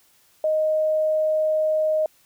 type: tone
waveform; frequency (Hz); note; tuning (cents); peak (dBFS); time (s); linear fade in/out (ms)
sine; 622.3; D#5; 0; -18; 0.44-2.06; 2
effects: white hiss -59 dBFS RMS until 2.25 s